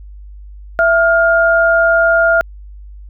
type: tone pair together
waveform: sine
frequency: 664.8 / 1411 Hz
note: E5 / F6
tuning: +15 / +17 cents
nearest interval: octave + minor second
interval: 1302 cents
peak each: -11 dBFS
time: 0.79-2.41 s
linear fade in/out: 0 ms
effects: added 50 Hz sine -31 dBFS peak until 3.09 s